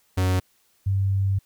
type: tone pair in turn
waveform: 45% pulse / sine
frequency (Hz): 92.5 / 97.53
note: F#2 / G2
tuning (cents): 0 / -8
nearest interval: minor second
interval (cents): 92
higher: second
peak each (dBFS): -19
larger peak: neither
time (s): 0.17-0.4 / 0.86-1.39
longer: second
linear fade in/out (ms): 10
effects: white hiss -64 dBFS RMS until 1.45 s